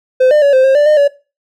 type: tone with pitch steps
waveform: triangle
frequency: 514 / 600 / 566 / 521 / 534 / 587 / 607 / 570 Hz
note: C5 / D5 / C#5 / C5 / C5 / D5 / D#5 / C#5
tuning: -31 / +37 / +36 / -7 / +35 / -1 / -43 / +48 cents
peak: -4 dBFS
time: 0.2-1.08 s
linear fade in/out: 10 ms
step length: 110 ms
effects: noise-tail reverb RT60 0.3 s tail -19 dB re dry